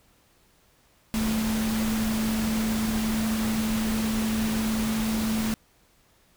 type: tone in noise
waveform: sine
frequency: 220 Hz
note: A3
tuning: in tune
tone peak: -24 dBFS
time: 1.14-5.54 s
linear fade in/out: 0 ms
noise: pink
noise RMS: -32 dBFS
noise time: 1.14-5.54 s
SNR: +5 dB
effects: pink hiss -62 dBFS RMS until 6.36 s